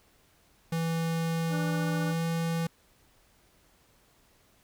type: tone with pitch glide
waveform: square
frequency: 164.81 to 165.76 Hz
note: E3 to E3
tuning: 0 to +10 cents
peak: -28 dBFS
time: 0.72-2.67 s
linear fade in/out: 5 ms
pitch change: +10 cents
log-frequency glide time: 2.12-2.26 s
type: harmonic tone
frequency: 293.7 Hz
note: D4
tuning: in tune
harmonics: 1 / 2 / 3 / 4 / 5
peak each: -36 / -42 / -49 / -47 / -40 dBFS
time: 1.49-2.15 s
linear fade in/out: 50 ms
effects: pink hiss -64 dBFS RMS until 4.63 s